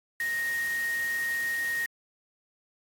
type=tone in noise; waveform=sine; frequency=1864.7 Hz; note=A#6; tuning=in tune; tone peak=-27 dBFS; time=0.2-1.86 s; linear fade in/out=2 ms; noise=white; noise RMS=-41 dBFS; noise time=0.2-1.86 s; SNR=+11 dB; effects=AAC 64 kbps